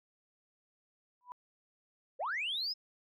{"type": "tone with exponential growth", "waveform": "sine", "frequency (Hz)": 987, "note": "B5", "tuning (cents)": -1, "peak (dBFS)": -38, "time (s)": [1.21, 1.32], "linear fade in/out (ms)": 0, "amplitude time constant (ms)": 23}
{"type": "linear sweep", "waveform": "sine", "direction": "up", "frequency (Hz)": [455.2, 5230], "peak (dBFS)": -32, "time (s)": [2.19, 2.74], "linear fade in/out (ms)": 20}
{"effects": ["tanh soft clip ceiling -29 dBFS"]}